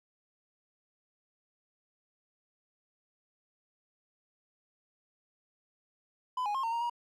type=tone with pitch steps; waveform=triangle; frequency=1007 / 828 / 1068 / 914 / 933 / 952 Hz; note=B5 / G#5 / C6 / A#5 / A#5 / A#5; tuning=+33 / -5 / +35 / -34 / +1 / +36 cents; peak=-28 dBFS; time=6.37-6.898 s; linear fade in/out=5 ms; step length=88 ms; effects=none